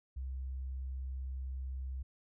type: tone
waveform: sine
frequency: 65.41 Hz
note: C2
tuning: in tune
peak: -37 dBFS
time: 0.16-2.03 s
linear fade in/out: 10 ms
effects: none